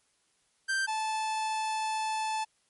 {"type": "tone pair in turn", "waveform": "45% pulse", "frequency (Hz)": [1568, 873.2], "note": ["G6", "A5"], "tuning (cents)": [0, -13], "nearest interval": "minor seventh", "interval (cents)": 1013, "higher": "first", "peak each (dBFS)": [-27, -29], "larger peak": "first", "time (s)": [[0.68, 0.87], [0.87, 2.45]], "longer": "second", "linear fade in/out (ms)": 20, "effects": ["white hiss -71 dBFS RMS until 2.69 s", "MP3 48 kbps"]}